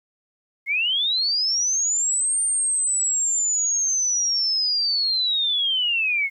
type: linear two-way sweep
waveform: sine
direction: up then down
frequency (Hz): 2100 to 8870 to 2139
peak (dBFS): -19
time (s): 0.66-6.3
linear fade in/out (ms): 50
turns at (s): 2.41
effects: 10-bit